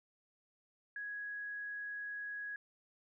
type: tone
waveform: sine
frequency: 1665 Hz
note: G#6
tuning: 4 cents sharp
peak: -40 dBFS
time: 0.96-2.56 s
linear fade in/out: 2 ms
effects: none